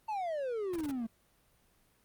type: exponential sweep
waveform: triangle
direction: down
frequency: 898 to 219 Hz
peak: -31 dBFS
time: 0.08-1.07 s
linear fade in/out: 10 ms
type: noise bursts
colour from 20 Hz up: pink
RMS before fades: -45 dBFS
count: 4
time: 0.73-0.914 s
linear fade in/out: 5 ms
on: 31 ms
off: 20 ms
effects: pink hiss -69 dBFS RMS until 2.04 s + Opus 32 kbps